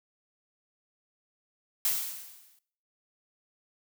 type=noise with exponential decay; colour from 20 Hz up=blue; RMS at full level=-25 dBFS; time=1.85-2.59 s; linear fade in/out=2 ms; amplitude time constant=160 ms; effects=noise-tail reverb RT60 0.6 s tail -20 dB re dry